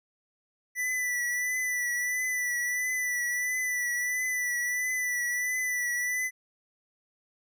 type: tone with vibrato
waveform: square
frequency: 1975.5 Hz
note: B6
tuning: in tune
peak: -28 dBFS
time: 0.75-6.31 s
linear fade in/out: 50 ms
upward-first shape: triangle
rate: 1.5 Hz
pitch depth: 39 cents each way
effects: none